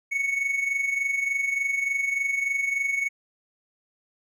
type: tone with amplitude modulation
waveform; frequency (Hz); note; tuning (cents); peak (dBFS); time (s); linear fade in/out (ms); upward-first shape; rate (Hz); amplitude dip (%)
triangle; 2217; C#7; 0; -19; 0.11-3.09; 20; sine; 23.4; 60
effects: none